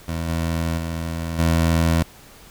20% pulse tone with level steps, 82.5 Hz, E2, 2 cents sharp, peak -19 / -16 / -20 / -11 dBFS, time 0.08-2.03 s, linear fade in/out 5 ms, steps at 0.28 / 0.77 / 1.38 s, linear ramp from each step 20 ms, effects pink hiss -46 dBFS RMS until 2.5 s

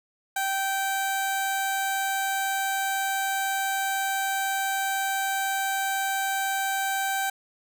15% pulse tone with notch filter, 778 Hz, G5, 13 cents flat, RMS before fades -27 dBFS, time 0.36-7.3 s, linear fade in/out 5 ms, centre 2700 Hz, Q 1.4, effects none

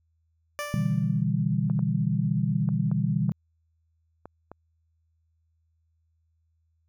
15% pulse tone with exponential decay, 587.3 Hz, D5, in tune, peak -22 dBFS, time 0.59-1.24 s, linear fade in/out 0 ms, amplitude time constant 140 ms
sine chord, E minor seventh, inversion second, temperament just, 123.61 / 148.33 / 164.81 / 197.78 Hz, B2 / D3 / E3 / G3, +2 / +18 / 0 / +16 cents, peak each -28 dBFS, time 0.74-3.32 s, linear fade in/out 0 ms
clicks, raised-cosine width 1 ms, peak -27 dBFS, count 7, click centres 1.699 / 1.792 / 2.689 / 2.915 / 3.294 / 4.256 / 4.516 s
effects added 81 Hz sine -67 dBFS peak until 6.88 s

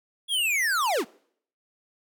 square linear sweep, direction down, 3397 to 182.9 Hz, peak -23 dBFS, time 0.28-1.05 s, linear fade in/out 50 ms, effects noise-tail reverb RT60 0.6 s tail -23 dB re dry

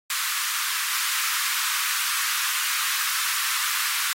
pink high-pass noise, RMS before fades -26 dBFS, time 0.1-4.13 s, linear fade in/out 2 ms, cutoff 1100 Hz, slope 48 dB/octave, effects AAC 48 kbps

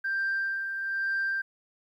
sine tone with tremolo, 1578 Hz, G6, 11 cents sharp, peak -24 dBFS, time 0.04-1.42 s, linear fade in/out 10 ms, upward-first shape sine, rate 1.1 Hz, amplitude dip 50%, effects tanh soft clip ceiling -23 dBFS + 11-bit

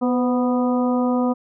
harmonic tone with a mistuned harmonic, 246.9 Hz, B3, in tune, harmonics 1 / 2 / 3 / 4 / 5, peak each -18 / -24 / -28 / -30 / -32 dBFS, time 0.01-1.34 s, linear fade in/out 20 ms, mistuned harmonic 2, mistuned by +40 cents, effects none

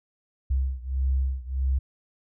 sine beating tone pair, 65.41 / 67.01 Hz, C2 / C2, 0 / +42 cents, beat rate 1.6 Hz, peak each -25 / -27 dBFS, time 0.5-1.79 s, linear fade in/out 10 ms, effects none

